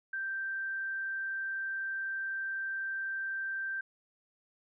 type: tone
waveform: sine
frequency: 1568 Hz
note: G6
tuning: in tune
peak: -33 dBFS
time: 0.13-3.81 s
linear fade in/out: 5 ms
effects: none